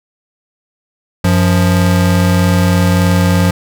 square tone pair together, 93.6 / 176.8 Hz, F#2 / F3, +20 / +22 cents, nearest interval major seventh, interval 1102 cents, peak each -12 dBFS, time 1.24-3.51 s, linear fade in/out 5 ms, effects none

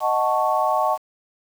sine chord, D# half-diminished seventh, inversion none, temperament equal, 622.3 / 740 / 880 / 1108.7 Hz, D#5 / F#5 / A5 / C#6, 0 / 0 / 0 / 0 cents, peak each -23 dBFS, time 0-0.98 s, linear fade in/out 50 ms, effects 7-bit

